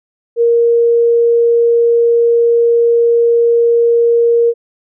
sine tone, 468.4 Hz, A#4, 8 cents sharp, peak -7 dBFS, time 0.36-4.54 s, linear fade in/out 50 ms, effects none

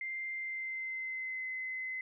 sine tone with pitch glide, 2093 to 2045 Hz, C7 to C7, 0 to -40 cents, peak -36 dBFS, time 0.01-2.01 s, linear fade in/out 2 ms, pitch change -40 cents, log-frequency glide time 0.34-1.46 s, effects none

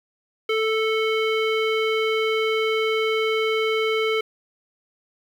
square tone with low-pass filter, 440 Hz, A4, in tune, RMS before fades -22 dBFS, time 0.49-4.21 s, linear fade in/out 5 ms, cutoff 2700 Hz, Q 4.1, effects 8-bit

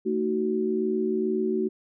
sine chord, D# diminished, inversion second, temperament just, 224 / 311.1 / 373.4 Hz, A3 / D#4 / F#4, +31 / 0 / +16 cents, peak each -28 / -31 / -25 dBFS, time 0.05-1.69 s, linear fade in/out 20 ms, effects none

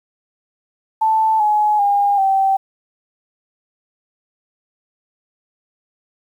sine tone with pitch steps, 880 / 843.7 / 808.8 / 775.4 Hz, A5 / G#5 / G#5 / G5, 0 / +27 / -46 / -19 cents, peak -12 dBFS, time 1.01-2.57 s, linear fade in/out 10 ms, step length 390 ms, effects 8-bit

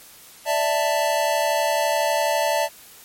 square chord, D suspended second, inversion none, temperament equal with one note detuned, 587.3 / 659.3 / 885.6 Hz, D5 / E5 / A5, 0 / 0 / +11 cents, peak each -24 dBFS, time 0.45-2.69 s, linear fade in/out 50 ms, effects white hiss -46 dBFS RMS until 3.04 s + MP3 64 kbps

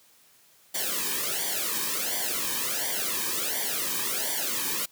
white noise with flanger, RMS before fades -29 dBFS, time 0.74-4.86 s, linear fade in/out 10 ms, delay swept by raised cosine 0.75 to 1.48 ms, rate 1.4 Hz, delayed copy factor -0.9, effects white hiss -59 dBFS RMS until 4.91 s + high-pass 100 Hz 12 dB/octave

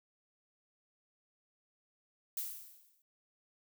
violet noise with exponential decay, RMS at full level -36 dBFS, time 2.37-3.02 s, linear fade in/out 2 ms, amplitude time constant 140 ms, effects none

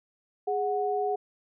sine tone pair together, 413.6 / 737 Hz, G#4 / F#5, -7 / -7 cents, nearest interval minor seventh, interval 1000 cents, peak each -28 / -28 dBFS, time 0.47-1.16 s, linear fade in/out 10 ms, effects none

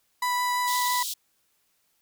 35% pulse tone with vibrato, 987.8 Hz, B5, in tune, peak -22 dBFS, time 0.22-1.03 s, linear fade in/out 5 ms, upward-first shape triangle, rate 6 Hz, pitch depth 8 cents each way
pink high-pass noise, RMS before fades -32 dBFS, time 0.67-1.14 s, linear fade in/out 10 ms, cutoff 3300 Hz, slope 48 dB/octave
effects white hiss -70 dBFS RMS until 2.01 s

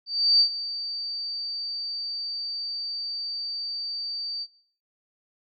sine tone with ADSR envelope, 4623 Hz, D8, 28 cents flat, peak -14 dBFS, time 0.06-4.47 s, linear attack 340 ms, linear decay 88 ms, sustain -15 dB, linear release 49 ms, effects noise-tail reverb RT60 0.6 s tail -23 dB re dry

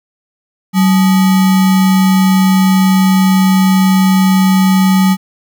sine tone with sample-and-hold, 189 Hz, F#3, 37 cents sharp, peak -6 dBFS, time 0.73-5.17 s, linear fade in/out 50 ms, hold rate 1050 Hz, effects none

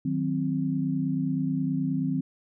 sine chord, C diminished, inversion first, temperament equal, 155.56 / 185 / 261.6 Hz, Eb3 / Gb3 / C4, 0 / 0 / 0 cents, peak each -29 / -31 / -27 dBFS, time 0.05-2.21 s, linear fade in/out 5 ms, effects none

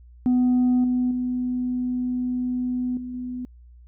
sine tone with level steps, 249.7 Hz, B3, 19 cents sharp, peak -14 / -18 / -22 / -30 / -28 dBFS, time 0.26-3.45 s, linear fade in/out 0 ms, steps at 0.84 / 1.11 / 2.97 / 3.14 s, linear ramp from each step 2 ms, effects tanh soft clip ceiling -15 dBFS + added 60 Hz sine -45 dBFS peak until 3.87 s

